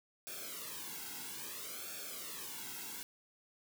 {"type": "noise with flanger", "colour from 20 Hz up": "white", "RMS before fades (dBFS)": -45, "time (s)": [0.27, 3.03], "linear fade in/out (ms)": 0, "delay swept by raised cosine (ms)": [1, 1.7], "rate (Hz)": 0.6, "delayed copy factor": -1, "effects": []}